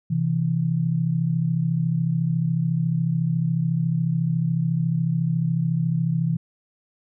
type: tone pair together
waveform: sine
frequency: 130.81 / 164.81 Hz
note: C3 / E3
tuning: 0 / 0 cents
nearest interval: major third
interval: 400 cents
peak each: -24 / -21 dBFS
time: 0.1-6.37 s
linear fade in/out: 10 ms
effects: none